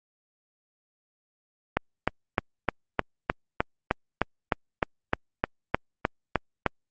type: click train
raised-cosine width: 0.5 ms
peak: -6 dBFS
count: 17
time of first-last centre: 1.77-6.663 s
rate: 3.27 Hz
effects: Opus 48 kbps